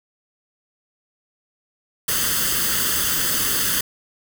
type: noise with comb filter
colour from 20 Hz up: white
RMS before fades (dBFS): -21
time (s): 2.08-3.81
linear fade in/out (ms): 5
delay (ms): 0.63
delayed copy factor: +0.7
effects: none